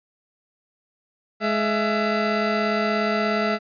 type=tone pair together; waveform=20% pulse; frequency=211.3 / 670.8 Hz; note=G#3 / E5; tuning=+30 / +30 cents; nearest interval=octave + minor sixth; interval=2000 cents; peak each=-18 dBFS; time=1.4-3.59 s; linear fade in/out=50 ms; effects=resampled to 11025 Hz